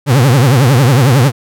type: tone with vibrato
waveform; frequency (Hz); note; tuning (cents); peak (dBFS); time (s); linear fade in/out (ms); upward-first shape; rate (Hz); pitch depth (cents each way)
40% pulse; 129.9; C3; -12; -5; 0.06-1.32; 50; triangle; 11; 260
effects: none